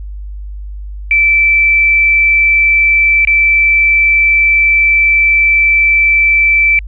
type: tone with dropouts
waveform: sine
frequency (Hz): 2326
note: D7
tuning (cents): -17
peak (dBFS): -6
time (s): 1.11-6.79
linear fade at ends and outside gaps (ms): 1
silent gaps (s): 3.25-3.273
effects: added 50 Hz sine -22 dBFS peak until 6.87 s